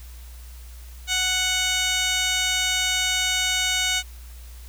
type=tone with band-pass filter; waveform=15% pulse; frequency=740 Hz; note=F#5; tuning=in tune; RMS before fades=-23 dBFS; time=1.07-4.03 s; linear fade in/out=50 ms; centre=4800 Hz; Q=1.6; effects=added 60 Hz sine -38 dBFS peak until 4.68 s + white hiss -50 dBFS RMS until 4.68 s